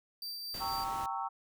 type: tone with tremolo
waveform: 45% pulse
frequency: 4669 Hz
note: D8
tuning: 11 cents flat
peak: -37 dBFS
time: 0.22-0.84 s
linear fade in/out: 2 ms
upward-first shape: triangle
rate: 4.3 Hz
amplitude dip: 30%
type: noise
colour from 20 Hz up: pink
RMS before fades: -46 dBFS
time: 0.54-1.06 s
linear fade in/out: 2 ms
type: chord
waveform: sine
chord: G diminished seventh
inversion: none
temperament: equal with one note detuned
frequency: 784 / 917.9 / 1108.7 / 1318.5 Hz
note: G5 / Bb5 / Db6 / Fb6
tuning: 0 / -27 / 0 / 0 cents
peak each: -38 / -38 / -40 / -41 dBFS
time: 0.6-1.29 s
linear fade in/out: 20 ms
effects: none